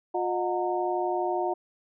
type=tone cluster; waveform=sine; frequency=357 / 616 / 728 / 919 Hz; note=F4 / D#5 / F#5 / A#5; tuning=+38 / -17 / -28 / -25 cents; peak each=-29 / -33 / -29 / -33 dBFS; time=0.14-1.54 s; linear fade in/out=10 ms; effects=none